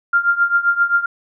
sine tone with tremolo, 1396 Hz, F6, 1 cent flat, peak -9 dBFS, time 0.13-1.06 s, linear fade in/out 5 ms, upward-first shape triangle, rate 7.6 Hz, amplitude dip 90%, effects none

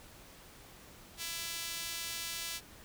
sawtooth tone with high-pass filter, 333.8 Hz, E4, 22 cents sharp, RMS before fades -40 dBFS, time 1.17-2.61 s, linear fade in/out 50 ms, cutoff 3200 Hz, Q 0.77, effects pink hiss -55 dBFS RMS until 2.84 s

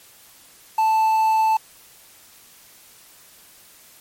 triangle tone with quantisation, 880 Hz, A5, in tune, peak -13 dBFS, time 0.78-1.57 s, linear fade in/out 5 ms, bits 6, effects white hiss -49 dBFS RMS until 4 s + MP3 64 kbps

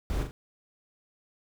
brown noise with echo, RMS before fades -30 dBFS, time 0.1-0.23 s, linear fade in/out 0 ms, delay 40 ms, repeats 2, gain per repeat -6 dB, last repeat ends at 0.31 s, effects none

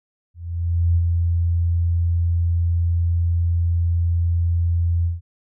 sine tone with ADSR envelope, 85.2 Hz, F2, 42 cents flat, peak -13 dBFS, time 0.34-5.21 s, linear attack 620 ms, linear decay 48 ms, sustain -3 dB, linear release 160 ms, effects none

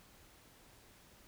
silence, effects pink hiss -62 dBFS RMS until 1.27 s

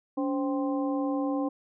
harmonic tone with a mistuned harmonic, 261.6 Hz, C4, in tune, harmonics 1 / 2 / 3 / 4, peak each -27 / -33 / -37 / -39 dBFS, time 0.17-1.49 s, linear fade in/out 10 ms, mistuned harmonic 1, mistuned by +140 cents, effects none

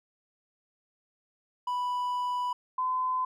triangle / sine tone pair in turn, 987.8 / 1020.3 Hz, B5 / C6, 0 / -44 cents, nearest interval minor second, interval 56 cents, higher second, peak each -26 dBFS, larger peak neither, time 1.67-2.53 / 2.78-3.25 s, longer first, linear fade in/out 5 ms, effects none

